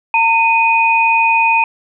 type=tone pair together; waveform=sine; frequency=908.9 / 2489 Hz; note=A#5 / D#7; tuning=-44 / 0 cents; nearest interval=octave + perfect fourth; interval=1744 cents; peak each=-12 dBFS; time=0.14-1.64 s; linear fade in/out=2 ms; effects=none

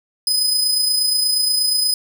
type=tone with amplitude modulation; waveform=sawtooth; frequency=5020 Hz; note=D#8; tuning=15 cents sharp; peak=-11 dBFS; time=0.27-1.94 s; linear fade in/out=2 ms; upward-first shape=sine; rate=28.4 Hz; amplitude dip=40%; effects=none

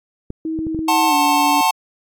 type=clicks; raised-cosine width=3 ms; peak=-15 dBFS; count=5; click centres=0.304 / 0.59 / 0.668 / 0.747 / 0.791 s
type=tone with pitch glide; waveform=sine; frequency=319.7 to 288.1 Hz; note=D#4 to D4; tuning=+47 to -33 cents; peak=-20 dBFS; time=0.45-1.61 s; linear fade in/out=2 ms; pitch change=-180 cents; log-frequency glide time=1.08-1.14 s
type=chord; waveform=square; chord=F# diminished; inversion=none; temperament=just; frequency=740 / 888 / 1065.6 Hz; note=F#5 / A5 / C6; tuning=0 / +16 / +31 cents; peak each=-21 / -16 / -21 dBFS; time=0.88-1.71 s; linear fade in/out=5 ms
effects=AAC 64 kbps

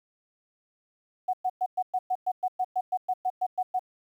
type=tone bursts; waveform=sine; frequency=740 Hz; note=F#5; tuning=in tune; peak=-23 dBFS; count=16; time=1.28-3.794 s; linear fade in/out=10 ms; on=54 ms; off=110 ms; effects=10-bit

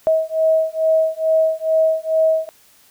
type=beating tone pair; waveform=sine; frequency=638 / 640.3 Hz; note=D#5 / D#5; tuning=+43 / +49 cents; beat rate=2.3 Hz; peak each=-17 dBFS; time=0.07-2.49 s; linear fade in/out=0 ms; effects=white hiss -52 dBFS RMS until 2.9 s

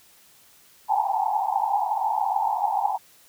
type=band-pass noise; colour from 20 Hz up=pink; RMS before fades=-24 dBFS; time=0.88-2.98 s; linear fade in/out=20 ms; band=770 to 910 Hz; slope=96 dB/octave; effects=white hiss -55 dBFS RMS until 3.28 s

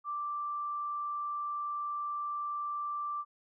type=tone; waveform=sine; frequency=1174.7 Hz; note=D6; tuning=in tune; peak=-33 dBFS; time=0.04-3.25 s; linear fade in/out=50 ms; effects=none

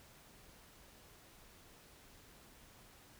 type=silence; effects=pink hiss -61 dBFS RMS until 3.19 s

